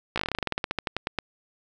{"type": "slowing click train", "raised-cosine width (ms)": 0.3, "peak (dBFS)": -10, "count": 21, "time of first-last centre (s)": [0.16, 1.187], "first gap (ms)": 16, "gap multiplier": 1.11, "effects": []}